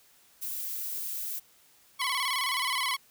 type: noise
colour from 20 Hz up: violet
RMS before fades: -35 dBFS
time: 0.41-1.4 s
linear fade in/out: 20 ms
type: tone with vibrato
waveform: 15% pulse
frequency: 1056 Hz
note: C6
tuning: 16 cents sharp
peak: -21 dBFS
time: 1.99-2.97 s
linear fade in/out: 20 ms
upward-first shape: square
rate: 19 Hz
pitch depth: 80 cents each way
effects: white hiss -61 dBFS RMS until 3.1 s